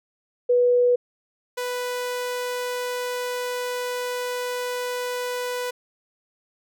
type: tone pair in turn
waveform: sine / sawtooth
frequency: 490 / 494.5 Hz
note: B4 / B4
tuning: -14 / +2 cents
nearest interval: unison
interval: 16 cents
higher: second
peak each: -15 / -22 dBFS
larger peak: first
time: 0.49-0.96 / 1.57-5.71 s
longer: second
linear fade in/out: 10 ms
effects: none